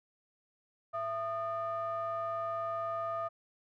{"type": "ring-modulated tone", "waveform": "triangle", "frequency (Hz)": 280, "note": "C#4", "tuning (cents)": 18, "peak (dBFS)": -28, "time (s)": [0.93, 3.29], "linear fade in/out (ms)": 20, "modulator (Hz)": 948, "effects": []}